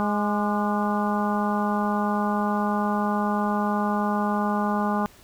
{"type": "harmonic tone with a mistuned harmonic", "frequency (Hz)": 207.7, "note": "G#3", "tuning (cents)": 0, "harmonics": [1, 2, 3, 4, 5, 6, 7], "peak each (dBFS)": [-24, -33, -32, -28, -31, -32, -37], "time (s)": [0, 5.06], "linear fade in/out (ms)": 0, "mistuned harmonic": 6, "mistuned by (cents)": -61, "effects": ["pink hiss -52 dBFS RMS until 5.23 s"]}